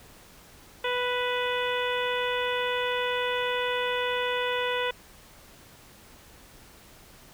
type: harmonic tone with a mistuned harmonic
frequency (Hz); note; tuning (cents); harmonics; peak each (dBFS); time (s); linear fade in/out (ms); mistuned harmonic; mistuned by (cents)
493.9; B4; 0; 1 / 2 / 3 / 4 / 5 / 6 / 7; -29 / -32 / -34 / -35 / -36 / -37 / -37; 0.84-4.91; 5; 5; +20
effects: pink hiss -52 dBFS RMS until 7.33 s